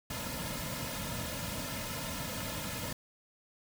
pink noise with comb filter, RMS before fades -38 dBFS, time 0.1-2.93 s, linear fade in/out 5 ms, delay 2.6 ms, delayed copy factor -0.8, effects none

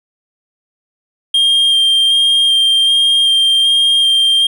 triangle tone with vibrato, 3198 Hz, G7, 34 cents sharp, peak -7 dBFS, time 1.34-4.47 s, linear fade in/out 5 ms, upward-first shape square, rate 1.3 Hz, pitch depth 10 cents each way, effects none

